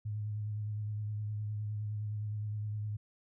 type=tone with vibrato; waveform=sine; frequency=105.6 Hz; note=G#2; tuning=29 cents sharp; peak=-34 dBFS; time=0.05-2.97 s; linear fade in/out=10 ms; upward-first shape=sine; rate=9.7 Hz; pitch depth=27 cents each way; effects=none